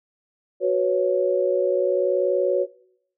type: chord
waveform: sine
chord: F# suspended fourth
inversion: none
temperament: equal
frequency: 370 / 493.9 / 554.4 Hz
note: F#4 / B4 / C#5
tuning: 0 / 0 / 0 cents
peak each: -22 / -24 / -21 dBFS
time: 0.6-2.67 s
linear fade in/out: 50 ms
effects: noise-tail reverb RT60 0.8 s tail -22 dB re dry